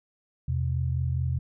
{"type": "tone pair together", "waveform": "sine", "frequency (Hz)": [83.21, 128], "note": ["E2", "C3"], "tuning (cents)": [17, -38], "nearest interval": "perfect fifth", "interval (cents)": 745, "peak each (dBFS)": -27, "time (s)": [0.48, 1.39], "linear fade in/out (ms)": 5, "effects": []}